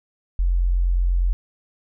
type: tone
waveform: sine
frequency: 44.21 Hz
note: F1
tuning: 22 cents sharp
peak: -16 dBFS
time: 0.39-1.33 s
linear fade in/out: 0 ms
effects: none